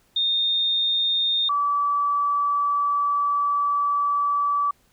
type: tone pair in turn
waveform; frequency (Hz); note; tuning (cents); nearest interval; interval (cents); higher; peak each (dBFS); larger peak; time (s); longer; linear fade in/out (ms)
sine; 3659 / 1152.5; A#7 / D6; -33 / -33; octave + minor sixth; 2000; first; -19; neither; 0.16-1.49 / 1.49-4.71; second; 5
effects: pink hiss -62 dBFS RMS until 4.92 s